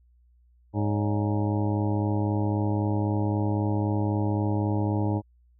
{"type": "harmonic tone with a mistuned harmonic", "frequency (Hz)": 103.83, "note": "G#2", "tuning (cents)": 0, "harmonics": [1, 2, 3, 4, 5, 6, 7, 8, 9], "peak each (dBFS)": [-25, -31, -29, -37, -37, -41, -42, -37, -40], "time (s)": [0.73, 5.22], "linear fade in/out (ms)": 50, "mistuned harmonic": 5, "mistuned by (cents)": 110, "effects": ["added 60 Hz sine -57 dBFS peak until 5.59 s"]}